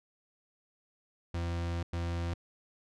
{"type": "tone bursts at uneven times", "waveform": "40% pulse", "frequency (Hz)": 85.4, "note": "F2", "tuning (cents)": -38, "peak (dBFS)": -31, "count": 2, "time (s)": [[1.34, 1.83], [1.93, 2.34]], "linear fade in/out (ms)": 5, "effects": ["low-pass 6000 Hz 12 dB/octave"]}